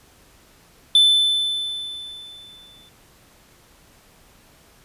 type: tone with exponential decay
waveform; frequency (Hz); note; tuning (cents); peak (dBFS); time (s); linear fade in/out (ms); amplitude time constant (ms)
triangle; 3520; A7; 0; -8; 0.95-2.89; 2; 420
effects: pink hiss -53 dBFS RMS until 4.84 s + resampled to 32000 Hz